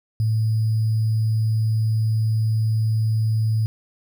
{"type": "tone with sample-and-hold", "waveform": "sine", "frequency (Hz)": 110, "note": "A2", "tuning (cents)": 0, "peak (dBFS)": -17, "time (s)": [0.2, 3.66], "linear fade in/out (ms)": 0, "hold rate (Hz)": 4900, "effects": []}